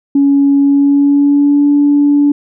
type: tone with pitch glide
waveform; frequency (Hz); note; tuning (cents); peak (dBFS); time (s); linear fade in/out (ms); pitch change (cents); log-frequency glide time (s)
sine; 280 to 288.4; C#4 to D4; +18 to -31; -5; 0.15-2.32; 5; +51; 0.59-1.69
effects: tanh soft clip ceiling -1 dBFS